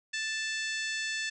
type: harmonic tone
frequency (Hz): 880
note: A5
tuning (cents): 0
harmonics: 2 / 3 / 4 / 5 / 6 / 7 / 8 / 9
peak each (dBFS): -34 / -38 / -40 / -42 / -44 / -45 / -46 / -47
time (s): 0.13-1.3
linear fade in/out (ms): 10
effects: none